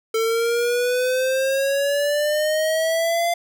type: exponential sweep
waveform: square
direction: up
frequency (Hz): 445.4 to 692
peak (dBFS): -19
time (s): 0.14-3.34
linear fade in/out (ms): 5
effects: none